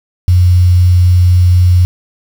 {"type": "tone with quantisation", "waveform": "sine", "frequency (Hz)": 89.6, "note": "F2", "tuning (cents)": 45, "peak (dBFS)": -4, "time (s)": [0.28, 1.85], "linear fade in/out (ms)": 0, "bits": 5, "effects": []}